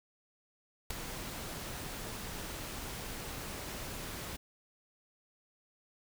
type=noise with ADSR envelope; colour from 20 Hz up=pink; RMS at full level=-32 dBFS; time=0.9-4.37 s; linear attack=7 ms; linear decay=4 ms; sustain=-10 dB; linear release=14 ms; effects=none